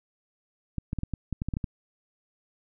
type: clicks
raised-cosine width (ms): 5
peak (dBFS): -17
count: 11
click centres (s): 0.783 / 0.931 / 0.987 / 1.034 / 1.137 / 1.327 / 1.419 / 1.486 / 1.538 / 1.569 / 1.642
effects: none